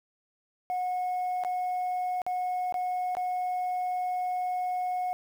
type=tone with dropouts; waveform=sine; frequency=729 Hz; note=F#5; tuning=26 cents flat; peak=-25 dBFS; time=0.7-5.13 s; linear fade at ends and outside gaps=0 ms; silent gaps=1.437-1.448 / 2.218-2.265 / 2.724-2.742 / 3.151-3.169 s; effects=tanh soft clip ceiling -26 dBFS + 9-bit